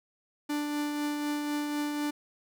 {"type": "tone with tremolo", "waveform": "45% pulse", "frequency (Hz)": 294.6, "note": "D4", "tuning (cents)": 6, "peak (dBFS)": -28, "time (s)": [0.49, 2.11], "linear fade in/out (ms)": 10, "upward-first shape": "triangle", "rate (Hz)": 4, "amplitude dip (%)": 35, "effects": []}